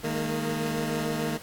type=chord; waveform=20% pulse; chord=D# suspended fourth; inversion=none; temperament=equal with one note detuned; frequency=155.56 / 207.7 / 230 Hz; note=D#3 / G#3 / A#3; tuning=0 / 0 / -23 cents; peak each=-26 / -31 / -25 dBFS; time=0.03-1.38 s; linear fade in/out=20 ms; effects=pink hiss -46 dBFS RMS until 1.42 s + AAC 64 kbps